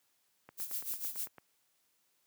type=click train; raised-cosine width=0.5 ms; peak=-35 dBFS; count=9; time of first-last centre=0.49-1.383 s; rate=8.96 Hz
type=noise with tremolo; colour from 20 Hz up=violet; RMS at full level=-36 dBFS; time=0.57-1.29 s; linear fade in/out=50 ms; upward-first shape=sine; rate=6.6 Hz; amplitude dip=75%
effects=white hiss -75 dBFS RMS until 2.26 s + high-pass 100 Hz 12 dB/octave